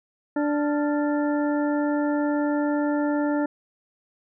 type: harmonic tone with a mistuned harmonic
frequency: 293.7 Hz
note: D4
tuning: in tune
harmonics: 1 / 2 / 3 / 5 / 6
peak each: -22 / -28 / -32 / -36 / -38 dBFS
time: 0.36-3.46 s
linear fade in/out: 5 ms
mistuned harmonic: 5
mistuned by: -97 cents
effects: none